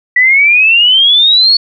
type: exponential sweep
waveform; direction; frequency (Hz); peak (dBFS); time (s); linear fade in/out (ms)
sine; up; 1948 to 4435; -4; 0.16-1.57; 5
effects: none